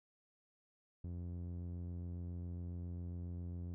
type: tone with low-pass filter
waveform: sawtooth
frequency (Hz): 87.31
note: F2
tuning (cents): 0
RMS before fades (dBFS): -44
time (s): 1.04-3.74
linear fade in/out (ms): 0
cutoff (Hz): 260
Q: 0.63
effects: none